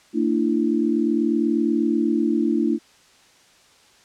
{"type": "tone cluster", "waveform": "sine", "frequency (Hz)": [227.4, 295.4, 335.8], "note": ["A#3", "D4", "E4"], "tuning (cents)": [-43, 10, 32], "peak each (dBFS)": -22, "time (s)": [0.13, 2.79], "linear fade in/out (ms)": 50, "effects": ["white hiss -54 dBFS RMS until 4.04 s", "low-pass 7000 Hz 12 dB/octave"]}